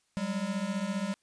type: beating tone pair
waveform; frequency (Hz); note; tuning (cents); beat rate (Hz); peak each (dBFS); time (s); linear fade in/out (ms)
square; 187.1 / 202.1; F#3 / G#3; +20 / -47; 15; -35 / -33; 0.17-1.14; 0
effects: white hiss -73 dBFS RMS until 1.22 s + resampled to 22050 Hz